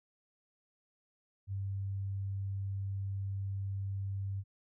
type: tone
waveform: sine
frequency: 98 Hz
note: G2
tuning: in tune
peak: -34 dBFS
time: 1.47-4.44 s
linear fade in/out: 50 ms
effects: none